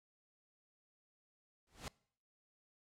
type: noise with exponential growth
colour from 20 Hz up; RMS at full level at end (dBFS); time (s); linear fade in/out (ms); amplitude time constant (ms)
pink; -41; 1.67-1.88; 1; 45
effects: noise-tail reverb RT60 0.6 s tail -24 dB re dry + low-pass 9000 Hz 12 dB/octave